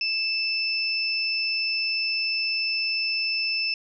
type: tone pair together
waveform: sine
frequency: 2637 / 5277 Hz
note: E7 / E8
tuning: 0 / +1 cents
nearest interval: octave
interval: 1201 cents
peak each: -26 dBFS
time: 0.01-3.74 s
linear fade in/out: 2 ms
effects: none